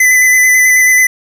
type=tone with vibrato; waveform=square; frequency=2012 Hz; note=B6; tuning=32 cents sharp; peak=-6 dBFS; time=0-1.07 s; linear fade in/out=5 ms; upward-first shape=square; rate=9.2 Hz; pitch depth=15 cents each way; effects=8-bit